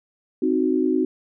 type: chord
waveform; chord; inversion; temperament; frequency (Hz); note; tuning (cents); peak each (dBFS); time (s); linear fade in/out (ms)
sine; C diminished; none; equal; 261.6 / 311.1 / 370; C4 / Eb4 / Gb4; 0 / 0 / 0; -22; 0.42-1.05; 5
effects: none